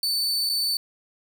40% pulse tone with dropouts, 4515 Hz, C#8, 31 cents sharp, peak -21 dBFS, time 0.03-0.77 s, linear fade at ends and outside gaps 2 ms, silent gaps 0.493-0.497 s, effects none

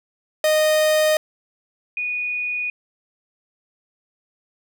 45% pulse / sine tone pair in turn, 618 / 2466 Hz, D#5 / D#7, -12 / -16 cents, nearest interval 2 octaves, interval 2396 cents, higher second, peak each -15 / -22 dBFS, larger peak first, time 0.44-1.17 / 1.97-2.7 s, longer neither, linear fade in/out 2 ms, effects none

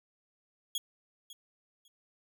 sawtooth tone with echo, 3326 Hz, G#7, 2 cents sharp, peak -28 dBFS, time 0.75-0.78 s, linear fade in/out 2 ms, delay 550 ms, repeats 2, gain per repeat -15 dB, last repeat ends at 1.88 s, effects none

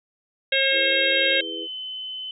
harmonic tone, 539 Hz, C#5, 49 cents flat, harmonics 1 / 3 / 4 / 5 / 6 / 7, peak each -25 / -25 / -25 / -25 / -25 / -25 dBFS, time 0.52-1.41 s, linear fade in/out 5 ms
sine chord, E major, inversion none, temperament just, 329.6 / 412 / 494.4 Hz, E4 / G#4 / B4, 0 / -14 / +2 cents, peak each -35 / -37 / -37 dBFS, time 0.71-1.68 s, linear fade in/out 50 ms
sine tone with pitch glide, 3146 to 3039 Hz, G7 to F#7, +6 to +46 cents, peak -30 dBFS, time 1.14-2.31 s, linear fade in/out 2 ms, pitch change -60 cents, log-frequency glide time 1.28-1.68 s
effects none

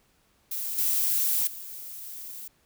violet noise with level steps, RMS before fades -32 / -25 / -40 dBFS, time 0.51-2.48 s, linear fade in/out 5 ms, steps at 0.78 / 1.47 s, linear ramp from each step 2 ms, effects pink hiss -66 dBFS RMS until 2.65 s

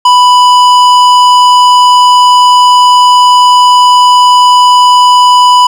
triangle tone with hard clipping, 991 Hz, B5, 6 cents sharp, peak -3 dBFS, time 0.05-5.67 s, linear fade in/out 5 ms, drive 16 dB, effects none

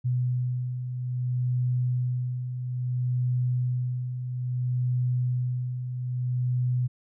sine beating tone pair, 124.3 / 124.9 Hz, B2 / B2, +12 / +20 cents, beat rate 0.6 Hz, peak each -33 / -25 dBFS, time 0.04-6.88 s, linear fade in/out 20 ms, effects none

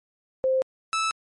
sine / sawtooth tone pair in turn, 523.3 / 1311 Hz, C5 / E6, 0 / -10 cents, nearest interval octave + major third, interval 1590 cents, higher second, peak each -19 dBFS, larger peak neither, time 0.44-0.62 / 0.93-1.11 s, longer neither, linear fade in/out 0 ms, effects low-pass 10000 Hz 12 dB/octave + MP3 48 kbps

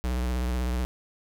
square tone with vibrato, 61.74 Hz, B1, in tune, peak -26 dBFS, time 0.04-0.85 s, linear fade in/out 0 ms, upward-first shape triangle, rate 16 Hz, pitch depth 82 cents each way, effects none

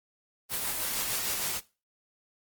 white noise with tremolo, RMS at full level -30 dBFS, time 0.49-1.61 s, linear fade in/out 50 ms, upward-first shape sine, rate 6.5 Hz, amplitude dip 30%, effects noise-tail reverb RT60 0.3 s tail -19 dB re dry + Opus 24 kbps

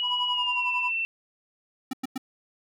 sine tone with pitch glide, 2915 to 2689 Hz, F#7 to E7, -26 to +34 cents, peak -25 dBFS, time 0-1.05 s, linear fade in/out 0 ms, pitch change -140 cents, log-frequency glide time 0.3-0.68 s
triangle tone with tremolo, 987.8 Hz, B5, in tune, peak -24 dBFS, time 0.02-0.92 s, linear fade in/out 50 ms, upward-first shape sine, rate 11 Hz, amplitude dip 80%
square tone bursts, 261.6 Hz, C4, in tune, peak -28 dBFS, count 3, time 1.91-2.179 s, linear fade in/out 5 ms, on 23 ms, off 100 ms
effects none

